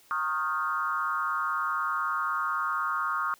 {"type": "tone with frequency modulation", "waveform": "sine", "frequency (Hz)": 1244.5, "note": "D#6", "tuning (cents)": 0, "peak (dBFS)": -26, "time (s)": [0.11, 3.34], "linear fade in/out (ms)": 0, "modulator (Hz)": 156, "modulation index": 1.3, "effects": ["white hiss -59 dBFS RMS until 3.39 s"]}